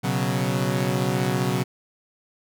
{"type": "chord", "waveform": "sawtooth", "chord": "B suspended second", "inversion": "none", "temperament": "equal", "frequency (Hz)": [123.47, 138.59, 185], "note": ["B2", "C#3", "F#3"], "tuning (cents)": [0, 0, 0], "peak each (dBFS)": -22, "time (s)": [0.03, 1.64], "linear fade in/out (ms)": 20, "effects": []}